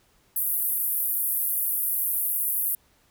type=band-pass noise; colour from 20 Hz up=pink; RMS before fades=-26 dBFS; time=0.36-2.75 s; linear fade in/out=2 ms; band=11000 to 16000 Hz; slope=48 dB/octave; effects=pink hiss -63 dBFS RMS until 3.1 s